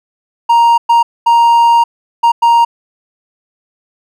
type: tone bursts at uneven times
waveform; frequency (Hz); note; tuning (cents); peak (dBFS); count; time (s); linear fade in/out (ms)
triangle; 935; A#5; +5; -3; 5; 0.49-0.78 / 0.89-1.03 / 1.26-1.84 / 2.23-2.32 / 2.42-2.65; 10
effects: none